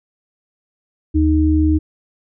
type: tone pair together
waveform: sine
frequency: 77.86 / 310.2 Hz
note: D#2 / D#4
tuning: +2 / -5 cents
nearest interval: 2 octaves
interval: 2393 cents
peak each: -14 dBFS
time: 1.14-1.79 s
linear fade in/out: 20 ms
effects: none